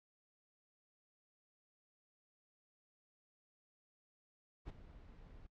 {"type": "noise with ADSR envelope", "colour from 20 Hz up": "brown", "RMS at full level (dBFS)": -43, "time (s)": [4.65, 5.47], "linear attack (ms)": 43, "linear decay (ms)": 14, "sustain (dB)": -14, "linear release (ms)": 10, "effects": ["noise-tail reverb RT60 0.1 s tail -24 dB re dry", "low-pass 4000 Hz 12 dB/octave"]}